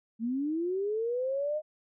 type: linear sweep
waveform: sine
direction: up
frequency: 219 to 622.3 Hz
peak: -28 dBFS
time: 0.19-1.62 s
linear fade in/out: 50 ms
effects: none